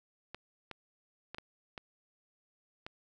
clicks, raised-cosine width 0.3 ms, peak -26 dBFS, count 6, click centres 0.346 / 0.713 / 1.346 / 1.384 / 1.778 / 2.865 s, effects none

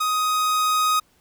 45% pulse tone with level ramp, 1253 Hz, D#6, 12 cents sharp, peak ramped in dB -20 to -17 dBFS, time 0-1 s, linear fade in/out 10 ms, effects pink hiss -61 dBFS RMS until 1.2 s

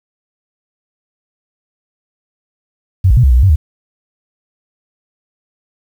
sine tone with pitch steps, 93.1 / 55.9 / 123 / 67.7 / 60.3 / 63.2 / 96.5 / 75.3 Hz, F#2 / A1 / B2 / C#2 / B1 / B1 / G2 / D2, +11 / +28 / -7 / -40 / -41 / +41 / -27 / +44 cents, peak -5 dBFS, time 3.04-3.56 s, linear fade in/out 10 ms, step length 65 ms, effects 7-bit

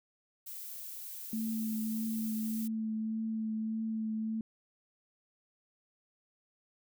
violet noise, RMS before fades -44 dBFS, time 0.46-2.68 s, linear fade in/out 10 ms
sine tone with vibrato, 220.5 Hz, A3, 4 cents sharp, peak -32 dBFS, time 1.33-4.41 s, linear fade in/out 2 ms, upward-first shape triangle, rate 1.7 Hz, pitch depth 17 cents each way
effects none

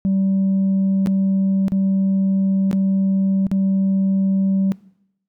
sine tone with dropouts, 193.1 Hz, G3, 26 cents flat, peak -13 dBFS, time 0.05-4.72 s, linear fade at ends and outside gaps 0 ms, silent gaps 1.061-1.071 / 1.682-1.72 / 2.713-2.729 / 3.468-3.515 s, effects noise-tail reverb RT60 0.8 s tail -23 dB re dry + tanh soft clip ceiling -13 dBFS

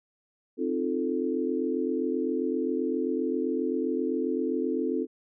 sine chord, F dominant seventh, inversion second, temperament equal with one note detuned, 261.6 / 309.2 / 349.2 / 440 Hz, C4 / Eb4 / F4 / A4, 0 / -11 / 0 / 0 cents, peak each -30 / -32 / -31 / -31 dBFS, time 0.57-5.07 s, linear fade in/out 50 ms, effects none

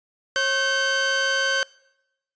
sawtooth tone pair together, 542 / 1540.1 Hz, C#5 / G6, -39 / -31 cents, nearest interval octave + tritone, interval 1808 cents, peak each -22 / -17 dBFS, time 0.36-1.63 s, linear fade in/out 0 ms, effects noise-tail reverb RT60 0.9 s tail -24 dB re dry + resampled to 16000 Hz

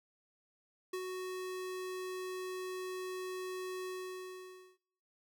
square tone with ADSR envelope, 370 Hz, F#4, in tune, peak -36 dBFS, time 0.93-4.78 s, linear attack 7 ms, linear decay 61 ms, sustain -3 dB, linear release 920 ms, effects noise-tail reverb RT60 0.8 s tail -23 dB re dry

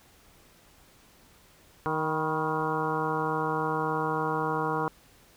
harmonic tone with a mistuned harmonic, 156.4 Hz, D#3, 9 cents sharp, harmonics 1 / 2 / 3 / 4 / 5 / 6 / 7 / 8 / 9, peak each -35 / -35 / -32 / -43 / -34 / -33 / -34 / -38 / -37 dBFS, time 1.86-4.88 s, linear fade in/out 0 ms, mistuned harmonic 6, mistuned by +60 cents, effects pink hiss -58 dBFS RMS until 5.36 s

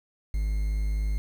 triangle tone with quantisation, 51.9 Hz, G#1, in tune, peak -22 dBFS, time 0.34-1.18 s, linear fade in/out 0 ms, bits 8, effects none

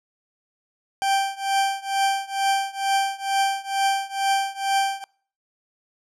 40% pulse tone with tremolo, 784 Hz, G5, in tune, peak -16 dBFS, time 1.02-5.04 s, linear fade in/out 0 ms, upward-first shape triangle, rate 2.2 Hz, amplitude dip 95%, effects noise-tail reverb RT60 0.5 s tail -25 dB re dry + low-pass 11000 Hz 12 dB/octave

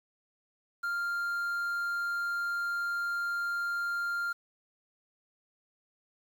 triangle tone with quantisation, 1396.9 Hz, F6, in tune, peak -28 dBFS, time 0.83-4.33 s, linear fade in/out 10 ms, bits 9, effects none

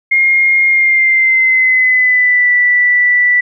sine tone with pitch glide, 2134 to 1968.2 Hz, C7 to B6, +34 to -6 cents, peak -7 dBFS, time 0.11-3.41 s, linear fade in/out 10 ms, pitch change -140 cents, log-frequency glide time 0.67-2.51 s, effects none

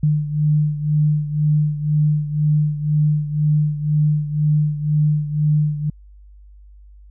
sine beating tone pair, 150 / 152 Hz, D3 / D#3, +37 / -40 cents, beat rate 2 Hz, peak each -16 / -21 dBFS, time 0.03-5.9 s, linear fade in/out 5 ms, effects added 50 Hz sine -41 dBFS peak until 7.1 s

